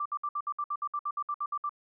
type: tone bursts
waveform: sine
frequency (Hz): 1174.7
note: D6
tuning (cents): 0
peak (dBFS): -29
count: 15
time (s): 0-1.694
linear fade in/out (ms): 5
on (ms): 56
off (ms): 61
effects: none